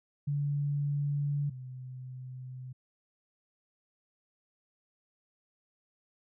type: tone pair in turn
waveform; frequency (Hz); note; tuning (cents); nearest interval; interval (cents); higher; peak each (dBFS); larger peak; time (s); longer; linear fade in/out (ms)
sine; 143.8 / 128.11; D3 / C3; -36 / -36; major second; 200; first; -28 / -40; first; 0.27-1.5 / 1.5-2.73; neither; 10
effects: none